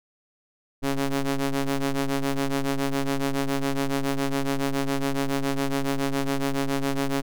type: ring-modulated tone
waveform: sawtooth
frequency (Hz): 138.59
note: C#3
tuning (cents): 0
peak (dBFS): -16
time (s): 0.82-7.22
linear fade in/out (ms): 20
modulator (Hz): 135
effects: none